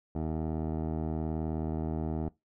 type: tone with low-pass filter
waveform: 15% pulse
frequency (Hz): 79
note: D#2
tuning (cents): +27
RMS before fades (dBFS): -33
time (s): 0.15-2.29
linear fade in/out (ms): 5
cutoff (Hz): 590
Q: 1.6
effects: noise-tail reverb RT60 0.2 s tail -21 dB re dry